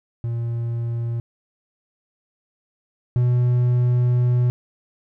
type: tone pair in turn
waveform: triangle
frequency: 117.2 / 122.93 Hz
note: A#2 / B2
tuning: +10 / -8 cents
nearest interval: minor second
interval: 82 cents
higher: second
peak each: -20 / -13 dBFS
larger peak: second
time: 0.24-1.2 / 3.16-4.5 s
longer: second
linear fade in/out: 0 ms
effects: none